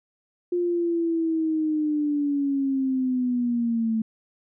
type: linear sweep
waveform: sine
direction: down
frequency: 354.4 to 220 Hz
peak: -21 dBFS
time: 0.52-4.02 s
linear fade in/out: 5 ms
effects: none